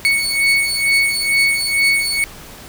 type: beating tone pair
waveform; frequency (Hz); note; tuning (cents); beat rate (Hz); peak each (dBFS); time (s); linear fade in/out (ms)
35% pulse; 2217 / 2219.2; C#7 / C#7; 0 / +1; 2.2; -15; 0.05-2.24; 0
effects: pink hiss -37 dBFS RMS until 2.68 s